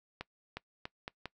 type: accelerating click train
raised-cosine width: 0.3 ms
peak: -23 dBFS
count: 5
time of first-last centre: 0.21-1.257 s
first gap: 360 ms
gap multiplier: 0.79
effects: noise-tail reverb RT60 0.1 s tail -22 dB re dry